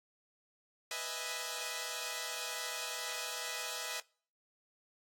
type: chord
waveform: 5% pulse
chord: E major seventh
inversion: second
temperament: equal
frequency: 493.9 / 622.3 / 659.3 / 830.6 Hz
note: B4 / D#5 / E5 / G#5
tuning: 0 / 0 / 0 / 0 cents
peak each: -32 dBFS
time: 0.91-4 s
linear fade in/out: 2 ms
effects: noise-tail reverb RT60 0.5 s tail -26 dB re dry + AAC 64 kbps